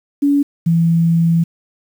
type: tone pair in turn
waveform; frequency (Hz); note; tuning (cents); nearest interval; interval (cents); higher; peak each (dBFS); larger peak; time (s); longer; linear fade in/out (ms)
sine; 284.5 / 166.69; C#4 / E3; +45 / +20; major sixth; 925; first; -10 / -10; neither; 0.22-0.43 / 0.66-1.44; second; 10
effects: 7-bit